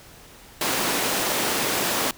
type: high-pass noise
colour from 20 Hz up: pink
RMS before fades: -24 dBFS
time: 0.61-2.11 s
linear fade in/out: 2 ms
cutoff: 270 Hz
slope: 12 dB/octave
effects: pink hiss -47 dBFS RMS until 2.17 s